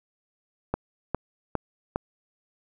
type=click train; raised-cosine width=1 ms; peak=-11 dBFS; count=4; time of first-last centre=0.74-1.96 s; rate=2.46 Hz; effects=none